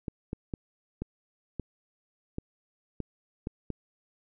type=clicks; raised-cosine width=3 ms; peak=-20 dBFS; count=9; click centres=0.082 / 0.331 / 0.538 / 1.02 / 1.597 / 2.384 / 3.003 / 3.471 / 3.703 s; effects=none